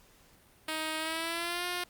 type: tone with pitch glide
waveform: 5% pulse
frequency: 314.5 to 355.1 Hz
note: D#4 to F4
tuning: +19 to +29 cents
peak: -21 dBFS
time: 0.68-1.84 s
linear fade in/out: 5 ms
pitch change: +210 cents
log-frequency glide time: 0.98-1.65 s
effects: pink hiss -61 dBFS RMS until 1.89 s + Opus 48 kbps